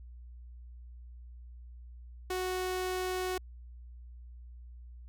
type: tone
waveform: sawtooth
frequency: 368.9 Hz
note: F#4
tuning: 5 cents flat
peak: -28 dBFS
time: 2.3-3.38 s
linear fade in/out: 5 ms
effects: added 60 Hz sine -46 dBFS peak until 5.08 s